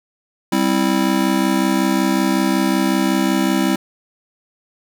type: chord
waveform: square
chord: C major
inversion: second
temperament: just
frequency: 196.22 / 261.6 / 327 Hz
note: G3 / C4 / E4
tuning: +2 / 0 / -14 cents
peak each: -20 dBFS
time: 0.52-3.76 s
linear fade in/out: 5 ms
effects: none